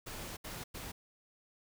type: noise bursts at uneven times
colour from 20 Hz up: pink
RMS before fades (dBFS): -44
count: 3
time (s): 0.06-0.37 / 0.44-0.64 / 0.74-0.92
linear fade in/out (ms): 10
effects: none